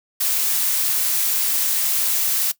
blue noise, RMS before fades -20 dBFS, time 0.2-2.52 s, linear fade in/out 10 ms, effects noise-tail reverb RT60 0.1 s tail -18 dB re dry

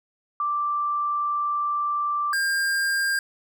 sine / square tone pair in turn, 1174.7 / 1603.1 Hz, D6 / G6, 0 / +38 cents, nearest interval perfect fourth, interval 538 cents, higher second, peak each -22 dBFS, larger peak neither, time 0.4-2.33 / 2.33-3.19 s, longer first, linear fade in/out 2 ms, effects none

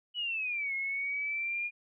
sine exponential two-way sweep, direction down then up, 2972 to 2158 to 2432 Hz, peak -31 dBFS, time 0.14-1.71 s, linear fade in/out 50 ms, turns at 0.74 s, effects none

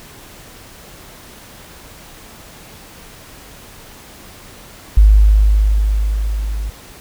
sine tone with level ramp, 51.91 Hz, G#1, in tune, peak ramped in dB -3 to -19 dBFS, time 4.97-6.7 s, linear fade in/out 5 ms, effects pink hiss -39 dBFS RMS until 7 s

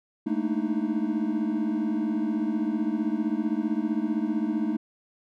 triangle tone cluster, 213.4 / 229 / 301.4 / 316.7 Hz, G#3 / A#3 / D4 / D#4, +47 / -31 / +45 / +31 cents, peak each -28 dBFS, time 0.26-4.77 s, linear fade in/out 10 ms, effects none

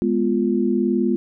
sine chord, F diminished, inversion first, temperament equal, 207.7 / 246.9 / 349.2 Hz, Ab3 / Cb4 / F4, 0 / 0 / 0 cents, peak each -21 dBFS, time 0.02-1.16 s, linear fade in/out 0 ms, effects none

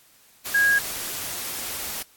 sine tone in noise, 1642 Hz, G#6, 20 cents flat, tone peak -16 dBFS, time 0.54-0.79 s, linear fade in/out 10 ms, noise white, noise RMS -31 dBFS, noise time 0.45-2.03 s, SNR +12 dB, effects white hiss -56 dBFS RMS until 2.16 s + AAC 64 kbps

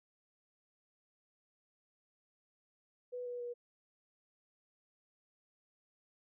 sine tone with pitch steps, 493.9 / 487.9 / 482.1 Hz, B4 / B4 / B4, 0 / -21 / -42 cents, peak -39 dBFS, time 3.12-3.54 s, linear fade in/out 20 ms, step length 140 ms, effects none

